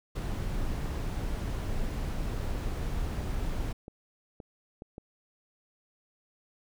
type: noise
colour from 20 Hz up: brown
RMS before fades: -32 dBFS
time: 0.15-3.73 s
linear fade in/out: 10 ms
type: clicks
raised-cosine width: 2 ms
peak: -29 dBFS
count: 7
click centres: 2.303 / 2.55 / 3.429 / 3.881 / 4.402 / 4.821 / 4.981 s
effects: none